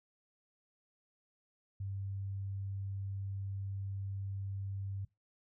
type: tone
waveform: sine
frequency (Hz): 98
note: G2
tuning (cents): 0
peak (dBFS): -37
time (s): 1.8-5.05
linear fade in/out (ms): 5
effects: noise-tail reverb RT60 0.2 s tail -20 dB re dry